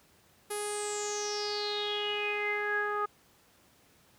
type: tone with low-pass filter sweep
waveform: sawtooth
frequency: 415.3 Hz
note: G#4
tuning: in tune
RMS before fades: -33 dBFS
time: 0.5-3.06 s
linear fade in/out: 10 ms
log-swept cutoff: 11000 to 1300 Hz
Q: 9.3
effects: pink hiss -63 dBFS RMS until 4.18 s + high-pass 80 Hz 12 dB/octave